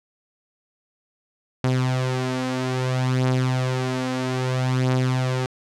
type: beating tone pair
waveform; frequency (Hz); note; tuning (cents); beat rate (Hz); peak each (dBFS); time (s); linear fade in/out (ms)
sawtooth; 128.2 / 128.81; C3 / C3; -35 / -27; 0.61; -18 / -22; 1.64-5.46; 2
effects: low-pass 7000 Hz 12 dB/octave